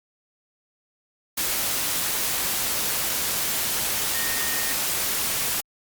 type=tone in noise; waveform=sine; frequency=1848 Hz; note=A#6; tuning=16 cents flat; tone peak=-32 dBFS; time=4.14-4.73 s; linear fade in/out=10 ms; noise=white; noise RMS=-25 dBFS; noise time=1.37-5.61 s; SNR=-10 dB; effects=Opus 48 kbps